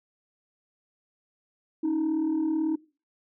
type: tone pair together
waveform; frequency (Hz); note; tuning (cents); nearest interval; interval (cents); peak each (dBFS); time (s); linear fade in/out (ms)
sine; 278.5 / 316.7; C#4 / D#4; +8 / +31; major second; 223; -29 / -22; 1.83-2.76; 10
effects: noise-tail reverb RT60 0.3 s tail -19 dB re dry + tanh soft clip ceiling -21 dBFS